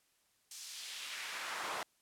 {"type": "noise with high-pass filter sweep", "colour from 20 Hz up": "brown", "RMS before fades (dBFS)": -43, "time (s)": [0.51, 1.83], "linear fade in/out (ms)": 2, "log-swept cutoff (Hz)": [6300, 790], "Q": 1.2, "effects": ["white hiss -74 dBFS RMS until 2.01 s", "low-pass 12000 Hz 12 dB/octave"]}